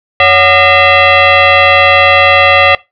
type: tone with frequency modulation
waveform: sine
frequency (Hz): 738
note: F#5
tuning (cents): -5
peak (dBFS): -3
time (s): 0.2-2.75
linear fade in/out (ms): 2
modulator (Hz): 649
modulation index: 3.6
effects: noise-tail reverb RT60 0.2 s tail -20 dB re dry